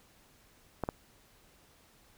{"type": "clicks", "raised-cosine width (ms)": 1, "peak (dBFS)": -18, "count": 2, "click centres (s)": [0.837, 0.889], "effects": ["pink hiss -63 dBFS RMS until 2.17 s"]}